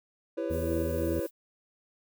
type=chord; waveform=triangle; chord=C# half-diminished seventh; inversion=first; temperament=just; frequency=332.6 / 399.1 / 498.9 / 554.4 Hz; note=E4 / G4 / B4 / C#5; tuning=+16 / +31 / +17 / 0 cents; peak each=-32 / -37 / -33 / -33 dBFS; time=0.37-1.27 s; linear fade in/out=10 ms
type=noise; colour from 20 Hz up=violet; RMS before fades=-46 dBFS; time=0.49-1.31 s; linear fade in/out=50 ms
type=harmonic tone; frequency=82.41 Hz; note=E2; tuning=in tune; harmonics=1 / 2 / 3 / 4 / 5 / 6 / 7; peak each=-33 / -39 / -38 / -37 / -42 / -49 / -46 dBFS; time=0.5-1.2 s; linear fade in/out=5 ms
effects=none